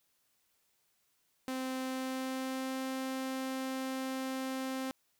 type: tone with pitch glide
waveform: sawtooth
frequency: 260 to 263 Hz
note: C4 to C4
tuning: -11 to +9 cents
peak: -31 dBFS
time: 1.48-4.91 s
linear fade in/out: 0 ms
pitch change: +20 cents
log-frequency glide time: 1.8-2.8 s
effects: white hiss -75 dBFS RMS until 5.19 s